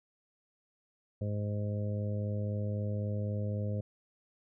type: harmonic tone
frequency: 103.83 Hz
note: G#2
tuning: in tune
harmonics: 1 / 2 / 3 / 4 / 5 / 6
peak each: -32 / -39 / -49 / -47 / -42 / -48 dBFS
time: 1.21-3.81 s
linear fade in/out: 5 ms
effects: none